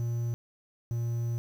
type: tone pair in turn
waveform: triangle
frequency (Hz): 118.1 / 117.66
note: A#2 / A#2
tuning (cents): +23 / +17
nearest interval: unison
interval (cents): 6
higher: first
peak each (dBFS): -26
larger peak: neither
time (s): 0-0.34 / 0.91-1.38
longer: second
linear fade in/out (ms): 0
effects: 9-bit